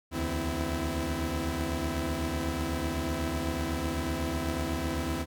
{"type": "tone cluster", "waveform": "sawtooth", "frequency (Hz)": [73, 81, 256.9, 328.9], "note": ["D2", "E2", "C4", "E4"], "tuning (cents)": [-10, -30, -32, -4], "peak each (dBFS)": -31, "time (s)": [0.11, 5.26], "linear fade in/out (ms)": 50, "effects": []}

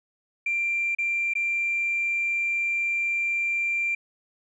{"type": "tone with dropouts", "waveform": "sine", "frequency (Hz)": 2368, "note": "D7", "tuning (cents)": 14, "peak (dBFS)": -22, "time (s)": [0.46, 3.95], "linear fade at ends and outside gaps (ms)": 5, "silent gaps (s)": [[0.95, 0.985], [1.337, 1.352]], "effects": ["tanh soft clip ceiling -18 dBFS"]}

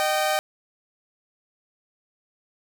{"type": "tone pair together", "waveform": "sawtooth", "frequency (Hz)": [614, 773.6], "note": ["D#5", "G5"], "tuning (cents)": [-23, -23], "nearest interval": "major third", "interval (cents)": 400, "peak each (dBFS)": -20, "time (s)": [0, 0.39], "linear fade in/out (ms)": 0, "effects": []}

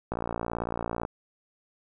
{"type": "click train", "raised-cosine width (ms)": 1, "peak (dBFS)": -16, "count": 55, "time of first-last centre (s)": [0.12, 1.051], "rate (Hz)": 58, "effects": []}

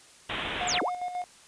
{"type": "low-pass noise", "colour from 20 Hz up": "white", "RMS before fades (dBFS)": -33, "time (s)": [0.29, 0.79], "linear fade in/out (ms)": 10, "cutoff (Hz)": 3600, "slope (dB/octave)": 96}
{"type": "tone with tremolo", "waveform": "triangle", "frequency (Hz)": 719, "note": "F#5", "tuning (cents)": -50, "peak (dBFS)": -27, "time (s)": [0.61, 1.24], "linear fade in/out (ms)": 0, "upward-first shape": "square", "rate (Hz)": 7.4, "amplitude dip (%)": 55}
{"type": "linear two-way sweep", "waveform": "sine", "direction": "down then up", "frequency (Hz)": [7910, 240.9, 1326], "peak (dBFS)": -26, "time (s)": [0.67, 0.9], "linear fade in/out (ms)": 20, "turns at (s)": 0.82}
{"effects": ["white hiss -54 dBFS RMS until 1.47 s", "resampled to 22050 Hz"]}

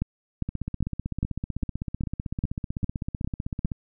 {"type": "two click trains", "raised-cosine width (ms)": 5, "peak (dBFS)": [-17, -13], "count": [52, 10], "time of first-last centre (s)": [[0.49, 3.718], [0.02, 3.649]], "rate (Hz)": [15.8, 2.48], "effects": []}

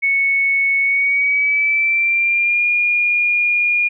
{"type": "tone with pitch glide", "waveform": "sine", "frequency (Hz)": [2212, 2426], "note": ["C#7", "D#7"], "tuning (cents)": [-4, -44], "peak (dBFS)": -13, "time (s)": [0.02, 3.89], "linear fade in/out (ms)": 20, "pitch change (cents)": 160, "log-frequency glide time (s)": [0.8, 2.66], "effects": []}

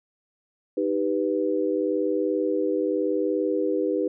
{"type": "chord", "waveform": "sine", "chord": "Eb augmented", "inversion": "none", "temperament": "equal", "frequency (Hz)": [311.1, 392, 493.9], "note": ["Eb4", "G4", "B4"], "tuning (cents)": [0, 0, 0], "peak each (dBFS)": -26, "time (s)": [0.77, 4.08], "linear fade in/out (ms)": 5, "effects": []}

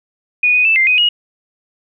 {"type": "tone with pitch steps", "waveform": "sine", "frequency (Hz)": [2465, 2487, 2642, 2093, 2501, 2885], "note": ["D#7", "D#7", "E7", "C7", "D#7", "F#7"], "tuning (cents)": [-17, -1, 3, 0, 8, -44], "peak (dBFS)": -9, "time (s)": [0.43, 1.09], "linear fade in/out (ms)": 5, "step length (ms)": 110, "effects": []}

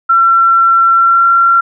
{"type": "tone with pitch glide", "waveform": "sine", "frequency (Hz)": [1355, 1368.4], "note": ["E6", "F6"], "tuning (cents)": [47, -36], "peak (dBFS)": -5, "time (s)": [0.09, 1.61], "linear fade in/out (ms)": 10, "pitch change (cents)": 17, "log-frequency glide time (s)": [0.95, 1.25], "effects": []}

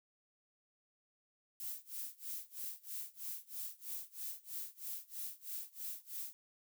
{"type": "noise with tremolo", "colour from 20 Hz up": "violet", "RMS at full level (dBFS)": -42, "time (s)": [1.6, 6.33], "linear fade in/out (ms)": 0, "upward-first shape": "sine", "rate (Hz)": 3.1, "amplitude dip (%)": 95, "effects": []}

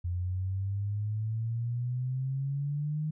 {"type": "exponential sweep", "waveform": "sine", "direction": "up", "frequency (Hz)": [87, 155.56], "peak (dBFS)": -29, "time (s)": [0.04, 3.11], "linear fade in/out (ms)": 10, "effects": []}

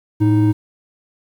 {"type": "tone pair together", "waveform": "triangle", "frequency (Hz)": [110.24, 311.8], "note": ["A2", "D#4"], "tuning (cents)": [4, 4], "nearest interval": "octave + tritone", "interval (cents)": 1800, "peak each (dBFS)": -12, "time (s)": [0.2, 0.53], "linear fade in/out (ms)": 20, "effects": ["8-bit"]}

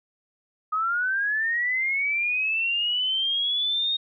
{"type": "linear sweep", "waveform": "sine", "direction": "up", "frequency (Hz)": [1244.5, 3729], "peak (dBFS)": -22, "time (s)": [0.72, 3.97], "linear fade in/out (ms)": 10, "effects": []}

